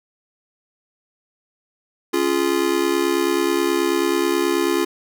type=chord; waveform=square; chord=Db major; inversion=none; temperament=just; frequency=277.2 / 346.5 / 415.8 Hz; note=Db4 / F4 / Ab4; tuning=0 / -14 / +2 cents; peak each=-25 / -20 / -24 dBFS; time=2.13-4.85 s; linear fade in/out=10 ms; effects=none